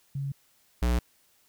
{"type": "tone pair in turn", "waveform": ["sine", "square"], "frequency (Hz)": [138.59, 60.19], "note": ["C#3", "B1"], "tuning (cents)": [0, -44], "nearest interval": "octave + major second", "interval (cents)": 1444, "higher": "first", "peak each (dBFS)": [-29, -23], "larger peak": "second", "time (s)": [[0.15, 0.32], [0.82, 0.99]], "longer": "neither", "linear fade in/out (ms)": 5, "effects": ["white hiss -65 dBFS RMS until 1.48 s"]}